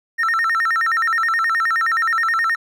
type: tone with vibrato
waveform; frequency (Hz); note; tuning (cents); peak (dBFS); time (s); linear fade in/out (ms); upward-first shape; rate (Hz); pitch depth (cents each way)
triangle; 1568; G6; 0; -13; 0.18-2.56; 20; square; 9.5; 280
effects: tanh soft clip ceiling -10 dBFS